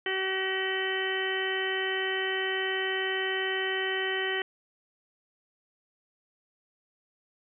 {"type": "harmonic tone", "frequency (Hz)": 380.5, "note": "F#4", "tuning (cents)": 48, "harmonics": [1, 2, 3, 4, 5, 6, 7, 8], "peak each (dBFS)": [-32, -39, -43, -38, -31, -42, -43, -35], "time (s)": [0.06, 4.42], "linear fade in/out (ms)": 2, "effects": []}